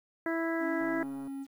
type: harmonic tone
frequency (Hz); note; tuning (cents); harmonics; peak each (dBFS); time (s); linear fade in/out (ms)
329.5; E4; -1; 1 / 2 / 3 / 4 / 5 / 6; -31 / -36 / -42 / -42 / -38 / -41; 0.26-1.03; 2
type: tone with pitch glide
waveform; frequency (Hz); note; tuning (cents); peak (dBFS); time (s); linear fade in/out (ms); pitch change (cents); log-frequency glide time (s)
triangle; 280 to 273.6; C#4 to C#4; +18 to -23; -34; 0.59-1.47; 50; -41; 0.79-0.9
type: click train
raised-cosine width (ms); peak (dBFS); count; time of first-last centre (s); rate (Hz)
1; -37; 65; 0.81-1.274; 138
effects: 10-bit